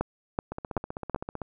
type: two click trains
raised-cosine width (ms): 1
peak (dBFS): -12 / -20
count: 4 / 15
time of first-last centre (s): 0.01-1.146 / 0.52-1.417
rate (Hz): 2.64 / 15.6
effects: none